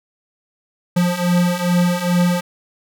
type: beating tone pair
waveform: square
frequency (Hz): 175.1 / 177.5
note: F3 / F3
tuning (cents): +5 / +28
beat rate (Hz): 2.4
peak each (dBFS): -20 / -17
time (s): 0.96-2.41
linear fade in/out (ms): 10
effects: none